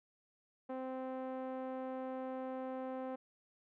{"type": "tone with low-pass filter", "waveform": "5% pulse", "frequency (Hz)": 260, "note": "C4", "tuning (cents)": -11, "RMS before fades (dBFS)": -42, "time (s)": [0.69, 3.16], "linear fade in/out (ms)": 10, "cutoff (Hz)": 580, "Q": 1.2, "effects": []}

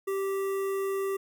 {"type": "tone with notch filter", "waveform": "square", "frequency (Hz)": 390.2, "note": "G4", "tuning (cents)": -8, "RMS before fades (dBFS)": -30, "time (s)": [0.07, 1.17], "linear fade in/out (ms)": 10, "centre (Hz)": 4300, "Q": 0.53, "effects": []}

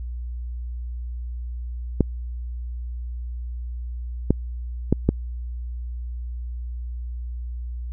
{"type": "clicks", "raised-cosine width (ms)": 3, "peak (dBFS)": -3, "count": 4, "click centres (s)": [2.007, 4.306, 4.926, 5.09], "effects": ["added 60 Hz sine -28 dBFS peak until 7.92 s"]}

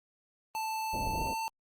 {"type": "tone with pitch glide", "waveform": "square", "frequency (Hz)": [881, 894.3], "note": ["A5", "A5"], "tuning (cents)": [2, 28], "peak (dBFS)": -33, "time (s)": [0.55, 1.48], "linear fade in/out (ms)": 0, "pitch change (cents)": 26, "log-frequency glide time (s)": [1.13, 1.21]}
{"type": "low-pass noise", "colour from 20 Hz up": "pink", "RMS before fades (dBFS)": -37, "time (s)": [0.93, 1.34], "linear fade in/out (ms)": 10, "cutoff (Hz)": 750, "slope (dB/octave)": 96}
{"effects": ["Opus 24 kbps"]}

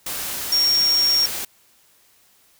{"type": "tone in noise", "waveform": "sine", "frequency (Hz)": 5550, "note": "F8", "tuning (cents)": -12, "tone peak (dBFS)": -15, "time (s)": [0.52, 1.26], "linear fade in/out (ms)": 5, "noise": "white", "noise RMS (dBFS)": -28, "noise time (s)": [0.06, 1.45], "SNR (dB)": 10, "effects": ["white hiss -57 dBFS RMS until 2.59 s"]}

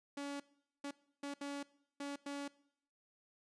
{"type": "tone bursts at uneven times", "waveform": "sawtooth", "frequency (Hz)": 283.3, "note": "C#4", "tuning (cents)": 38, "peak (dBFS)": -37, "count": 6, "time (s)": [[0.17, 0.4], [0.84, 0.91], [1.23, 1.34], [1.41, 1.63], [2, 2.16], [2.26, 2.48]], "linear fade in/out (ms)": 5, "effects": ["noise-tail reverb RT60 0.7 s tail -21 dB re dry", "resampled to 22050 Hz"]}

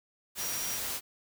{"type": "tone in noise", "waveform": "sine", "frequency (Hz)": 5730, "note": "F8", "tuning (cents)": 44, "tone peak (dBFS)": -37, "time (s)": [0.37, 0.8], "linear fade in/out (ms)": 50, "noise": "white", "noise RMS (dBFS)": -35, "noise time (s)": [0.35, 1.01], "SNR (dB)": -5, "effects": []}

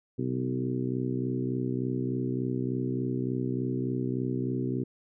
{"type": "harmonic tone with a mistuned harmonic", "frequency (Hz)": 63.4, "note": "B1", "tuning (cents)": 46, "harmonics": [2, 3, 4, 5, 6, 7], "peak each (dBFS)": [-32, -38, -32, -36, -35, -43], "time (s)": [0.18, 4.84], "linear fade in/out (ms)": 10, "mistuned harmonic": 2, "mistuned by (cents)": 17, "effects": []}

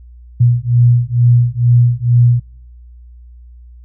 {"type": "beating tone pair", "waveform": "sine", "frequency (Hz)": [119.7, 121.9], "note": ["A#2", "B2"], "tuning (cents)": [46, -22], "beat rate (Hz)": 2.2, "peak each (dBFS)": -11, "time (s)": [0.4, 2.4], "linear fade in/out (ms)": 10, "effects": ["noise-tail reverb RT60 0.6 s tail -25 dB re dry", "added 60 Hz sine -35 dBFS peak until 3.84 s"]}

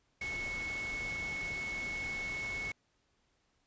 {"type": "tone in noise", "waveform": "sine", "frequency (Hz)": 2200, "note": "C#7", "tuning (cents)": -14, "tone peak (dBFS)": -36, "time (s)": [0.21, 2.72], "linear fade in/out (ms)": 5, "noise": "pink", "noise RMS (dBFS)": -45, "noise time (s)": [0.21, 2.72], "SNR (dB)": 6, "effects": ["pink hiss -75 dBFS RMS until 3.66 s", "resampled to 16000 Hz"]}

